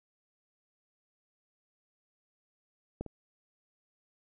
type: clicks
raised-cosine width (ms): 2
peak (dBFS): -22 / -29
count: 2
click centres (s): 3.01 / 3.063
effects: none